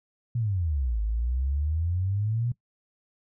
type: exponential two-way sweep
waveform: sine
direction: down then up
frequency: 123.47 to 51.91 to 123.47 Hz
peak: -24 dBFS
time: 0.35-2.52 s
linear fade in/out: 5 ms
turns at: 1.01 s
effects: noise-tail reverb RT60 0.1 s tail -20 dB re dry